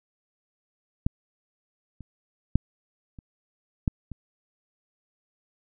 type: clicks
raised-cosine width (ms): 5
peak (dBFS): -10 / -29 / -6 / -30 / -10 / -24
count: 6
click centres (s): 1.065 / 2.007 / 2.556 / 3.188 / 3.878 / 4.117
effects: none